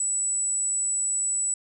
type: tone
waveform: sine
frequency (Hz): 7902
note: B8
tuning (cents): 0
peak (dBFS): -23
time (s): 0-1.54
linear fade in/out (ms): 2
effects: none